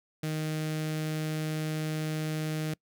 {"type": "tone with notch filter", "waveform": "sawtooth", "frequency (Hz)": 155.56, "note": "D#3", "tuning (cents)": 0, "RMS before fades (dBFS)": -32, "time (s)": [0.23, 2.74], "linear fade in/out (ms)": 5, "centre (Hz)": 980, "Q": 1.5, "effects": ["noise-tail reverb RT60 0.1 s tail -25 dB re dry"]}